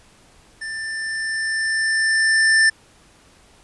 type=tone with level ramp; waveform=square; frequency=1778 Hz; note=A6; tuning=18 cents sharp; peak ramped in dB=-28 to -12 dBFS; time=0.61-2.7 s; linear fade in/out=10 ms; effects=pink hiss -52 dBFS RMS until 3.63 s + resampled to 24000 Hz